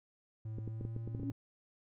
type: tone with pitch glide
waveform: triangle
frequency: 109.8 to 113.87 Hz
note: A2 to A#2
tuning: -3 to -40 cents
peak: -37 dBFS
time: 0.45-1.32 s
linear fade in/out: 5 ms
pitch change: +63 cents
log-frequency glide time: 0.62-0.97 s
type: clicks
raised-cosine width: 3 ms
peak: -29 dBFS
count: 9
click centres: 0.585 / 0.677 / 0.811 / 0.851 / 0.964 / 1.076 / 1.149 / 1.198 / 1.232 s
type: tone with exponential growth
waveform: sine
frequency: 277.7 Hz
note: C#4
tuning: 3 cents sharp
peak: -33 dBFS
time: 0.98-1.3 s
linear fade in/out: 0 ms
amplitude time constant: 68 ms
effects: none